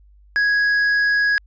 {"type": "tone with tanh clipping", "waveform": "triangle", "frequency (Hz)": 1662, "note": "G#6", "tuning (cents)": 1, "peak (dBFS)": -16, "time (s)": [0.36, 1.38], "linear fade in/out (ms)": 0, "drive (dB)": 10, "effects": ["added 50 Hz sine -47 dBFS peak until 1.46 s", "resampled to 16000 Hz"]}